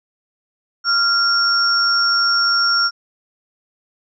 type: tone pair together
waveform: sine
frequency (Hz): 1386 / 5503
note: F6 / F8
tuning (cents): -14 / -26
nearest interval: 2 octaves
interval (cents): 2388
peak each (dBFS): -16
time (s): 0.84-2.91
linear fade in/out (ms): 50
effects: none